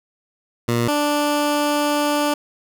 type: tone pair in turn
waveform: 15% pulse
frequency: 118.4 / 293.6 Hz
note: A#2 / D4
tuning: +27 / 0 cents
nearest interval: octave + major third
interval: 1573 cents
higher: second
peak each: -11 dBFS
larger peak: neither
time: 0.68-0.88 / 0.88-2.34 s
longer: second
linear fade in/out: 5 ms
effects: none